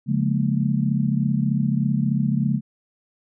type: chord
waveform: sine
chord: Bb minor seventh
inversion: first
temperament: just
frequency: 139.85 / 174.81 / 209.8 / 233.1 Hz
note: Db3 / F3 / Ab3 / Bb3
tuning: +16 / +2 / +18 / 0 cents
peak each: -22 / -26 / -23 / -26 dBFS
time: 0.06-2.61 s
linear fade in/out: 50 ms
effects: none